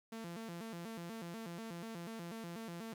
sawtooth tone with vibrato, 196.3 Hz, G3, 3 cents sharp, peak -40 dBFS, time 0.12-2.94 s, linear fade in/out 5 ms, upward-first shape square, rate 4.1 Hz, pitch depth 240 cents each way, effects 12-bit

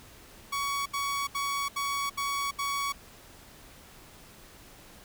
sawtooth tone bursts, 1123 Hz, C#6, 22 cents sharp, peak -25 dBFS, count 6, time 0.52-2.925 s, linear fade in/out 10 ms, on 340 ms, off 73 ms, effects pink hiss -52 dBFS RMS until 5.04 s

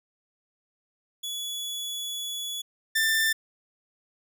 sawtooth tone pair in turn, 3400 / 1782.5 Hz, G#7 / A6, +40 / +22 cents, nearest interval major seventh, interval 1118 cents, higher first, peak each -28 / -18 dBFS, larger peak second, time 1.23-2.62 / 2.95-3.33 s, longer first, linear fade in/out 10 ms, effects none

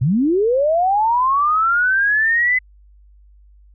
sine linear sweep, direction up, 111.7 to 2035 Hz, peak -13 dBFS, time 0.01-2.59 s, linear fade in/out 10 ms, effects added 50 Hz sine -45 dBFS peak until 3.74 s

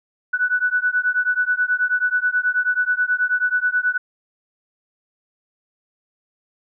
sine beating tone pair, 1480 / 1489.3 Hz, F#6 / F#6, 0 / +11 cents, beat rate 9.3 Hz, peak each -20 dBFS, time 0.33-3.98 s, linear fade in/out 10 ms, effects none

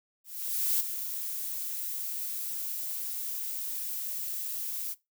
violet noise with ADSR envelope, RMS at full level -26 dBFS, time 0.24-4.95 s, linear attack 560 ms, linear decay 14 ms, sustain -9 dB, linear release 33 ms, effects noise-tail reverb RT60 0.2 s tail -19 dB re dry

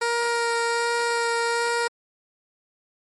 15% pulse tone with vibrato, 468.8 Hz, A#4, 10 cents sharp, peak -15 dBFS, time 0.01-1.88 s, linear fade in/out 10 ms, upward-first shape sine, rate 1.3 Hz, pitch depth 10 cents each way, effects MP3 48 kbps

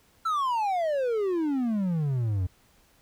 triangle exponential sweep, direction down, 1356 to 87.31 Hz, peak -22 dBFS, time 0.25-2.47 s, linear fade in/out 10 ms, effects pink hiss -62 dBFS RMS until 3.01 s

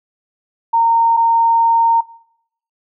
sine tone pair in turn, 920 / 920 Hz, A#5 / A#5, -23 / -23 cents, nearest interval unison, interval 0 cents, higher neither, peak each -10 dBFS, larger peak neither, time 0.73-1.17 / 1.17-2.01 s, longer second, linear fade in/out 10 ms, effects noise-tail reverb RT60 0.7 s tail -20 dB re dry

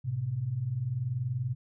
sine tone pair together, 107.63 / 128 Hz, A2 / C3, -38 / -38 cents, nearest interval minor third, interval 300 cents, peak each -35 / -30 dBFS, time 0.04-1.55 s, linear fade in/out 20 ms, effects none

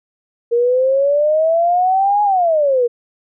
sine exponential two-way sweep, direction up then down, 466.2 to 838 to 466.2 Hz, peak -11 dBFS, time 0.51-2.88 s, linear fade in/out 20 ms, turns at 2.23 s, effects none

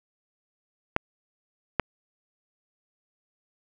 clicks, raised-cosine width 0.5 ms, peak -6 dBFS, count 2, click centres 0.964 / 1.797 s, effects none

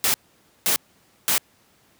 white noise bursts, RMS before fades -20 dBFS, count 3, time 0.04-1.38 s, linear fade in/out 0 ms, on 100 ms, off 520 ms, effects pink hiss -59 dBFS RMS until 1.99 s + high-pass 100 Hz 12 dB/octave

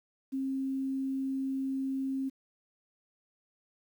sine tone with quantisation, 267.6 Hz, C4, 39 cents sharp, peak -30 dBFS, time 0.32-2.3 s, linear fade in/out 20 ms, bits 10, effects none

